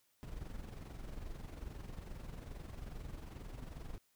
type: noise with amplitude modulation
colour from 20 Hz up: brown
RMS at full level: -44 dBFS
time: 0.23-3.98 s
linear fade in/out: 0 ms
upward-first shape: sine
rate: 22.4 Hz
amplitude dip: 60%
effects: white hiss -75 dBFS RMS until 4.15 s